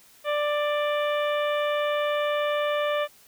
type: harmonic tone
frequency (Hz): 590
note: D5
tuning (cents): +8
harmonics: 1 / 2 / 3 / 4 / 5 / 6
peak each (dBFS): -24 / -30 / -34 / -36 / -38 / -40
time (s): 0.24-3.08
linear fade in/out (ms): 50
effects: white hiss -55 dBFS RMS until 3.27 s